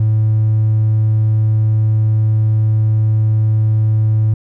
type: tone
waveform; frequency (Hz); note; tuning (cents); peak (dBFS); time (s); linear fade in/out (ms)
triangle; 108.8; A2; -19; -7; 0-4.34; 5
effects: tanh soft clip ceiling -6 dBFS